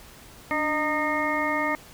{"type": "harmonic tone with a mistuned harmonic", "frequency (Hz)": 306.7, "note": "D#4", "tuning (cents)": -25, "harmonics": [1, 2, 3, 4, 6, 7], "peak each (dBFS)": [-30, -30, -30, -30, -30, -30], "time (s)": [0.51, 1.75], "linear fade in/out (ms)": 0, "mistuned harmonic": 1, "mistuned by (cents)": -74, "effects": ["pink hiss -48 dBFS RMS until 1.93 s"]}